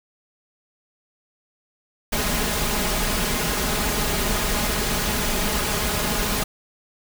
pink noise with comb filter, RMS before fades -23 dBFS, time 2.12-6.44 s, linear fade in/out 10 ms, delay 4.8 ms, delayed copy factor +0.55, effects none

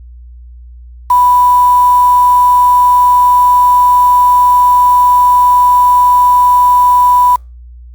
sine tone with quantisation, 987.8 Hz, B5, in tune, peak -4 dBFS, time 1.1-7.36 s, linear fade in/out 5 ms, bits 4, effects added 60 Hz sine -30 dBFS peak until 7.94 s + Opus 48 kbps

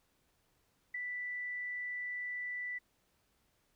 sine tone with ADSR envelope, 1975.5 Hz, B6, in tune, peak -33 dBFS, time 0.94-2.79 s, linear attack 9 ms, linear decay 4 ms, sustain -4 dB, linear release 16 ms, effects pink hiss -75 dBFS RMS until 3.75 s

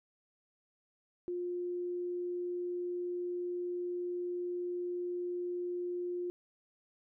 sine tone, 354.2 Hz, F4, 24 cents sharp, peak -34 dBFS, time 1.28-6.3 s, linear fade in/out 0 ms, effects none

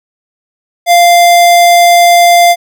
square tone, 695 Hz, F5, 9 cents flat, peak -3 dBFS, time 0.86-2.56 s, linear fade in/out 50 ms, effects none

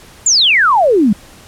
sine exponential sweep, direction down, 7459 to 190 Hz, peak -7 dBFS, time 0.26-1.13 s, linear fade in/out 5 ms, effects pink hiss -40 dBFS RMS until 1.47 s + low-pass 12000 Hz 12 dB/octave

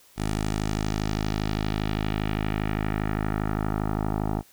10% pulse tone with low-pass filter sweep, 52.5 Hz, G#1, 19 cents sharp, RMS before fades -27 dBFS, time 0.16-4.43 s, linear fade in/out 50 ms, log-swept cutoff 9900 to 880 Hz, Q 1.5, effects white hiss -56 dBFS RMS until 4.52 s

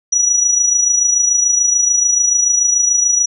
sine tone with amplitude modulation, 5850 Hz, F#8, 21 cents flat, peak -8 dBFS, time 0.12-3.26 s, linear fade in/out 10 ms, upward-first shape sine, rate 26.9 Hz, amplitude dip 55%, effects none

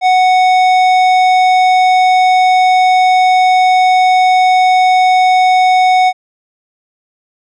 triangle tone with tanh clipping, 740 Hz, F#5, in tune, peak -8 dBFS, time 0.01-6.13 s, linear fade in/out 50 ms, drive 17 dB, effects none

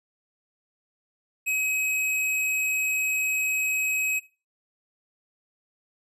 square tone, 2544 Hz, D#7, 38 cents sharp, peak -24 dBFS, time 1.46-4.2 s, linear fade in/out 20 ms, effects noise-tail reverb RT60 0.3 s tail -17 dB re dry + resampled to 32000 Hz

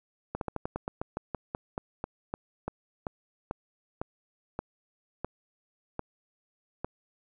slowing click train, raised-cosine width 1 ms, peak -18 dBFS, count 22, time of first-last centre 0.35-6.846 s, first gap 62 ms, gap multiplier 1.14, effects none

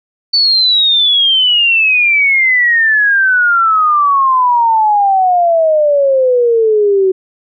sine exponential sweep, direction down, 4532 to 372.7 Hz, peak -7 dBFS, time 0.33-7.12 s, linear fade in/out 10 ms, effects none

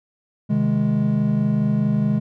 triangle chord, Ab major, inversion first, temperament equal, 130.81 / 155.56 / 207.7 Hz, C3 / Eb3 / Ab3, 0 / 0 / 0 cents, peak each -21 / -21 / -17 dBFS, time 0.49-2.2 s, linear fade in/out 20 ms, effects none

